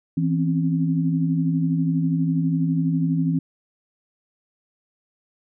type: tone cluster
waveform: sine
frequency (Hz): 163.8 / 256.7 / 268.9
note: E3 / C4 / C4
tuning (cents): -11 / -33 / +47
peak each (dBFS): -20 / -28 / -24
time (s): 0.17-3.39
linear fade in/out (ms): 5
effects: none